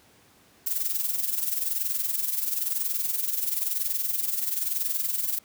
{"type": "noise with amplitude modulation", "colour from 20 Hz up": "violet", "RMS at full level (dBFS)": -25, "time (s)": [0.66, 5.39], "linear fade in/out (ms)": 10, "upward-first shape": "sine", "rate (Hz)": 21, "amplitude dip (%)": 65, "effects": ["pink hiss -58 dBFS RMS until 5.44 s", "high-pass 80 Hz 12 dB/octave"]}